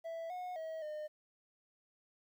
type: tone with pitch steps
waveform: triangle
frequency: 660 / 726 / 641 / 608 Hz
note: E5 / F#5 / E5 / D#5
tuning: +2 / -33 / -49 / -40 cents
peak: -38 dBFS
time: 0.04-1.08 s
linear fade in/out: 20 ms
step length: 260 ms
effects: 12-bit